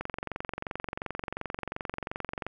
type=click train; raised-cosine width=0.5 ms; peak=-18 dBFS; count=57; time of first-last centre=0.01-2.466 s; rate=22.8 Hz; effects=none